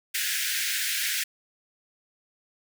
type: high-pass noise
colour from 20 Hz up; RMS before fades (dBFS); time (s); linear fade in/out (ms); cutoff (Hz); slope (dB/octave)
pink; -28; 0.14-1.24; 10; 1500; 96
effects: none